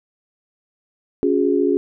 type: tone cluster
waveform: sine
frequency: 279.5 / 360.9 / 415.2 Hz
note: C#4 / F#4 / G#4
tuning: +14 / -43 / 0 cents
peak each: -19 dBFS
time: 1.23-1.77 s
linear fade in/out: 0 ms
effects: none